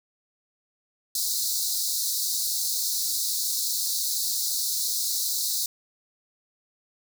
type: high-pass noise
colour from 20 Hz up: pink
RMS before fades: -27 dBFS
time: 1.15-5.66 s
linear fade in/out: 2 ms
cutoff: 3900 Hz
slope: 96 dB/octave
effects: none